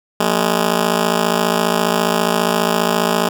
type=ring-modulated tone; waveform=10% pulse; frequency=207.7 Hz; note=G#3; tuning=in tune; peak=-3 dBFS; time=0.2-3.29 s; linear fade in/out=2 ms; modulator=27.4 Hz; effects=none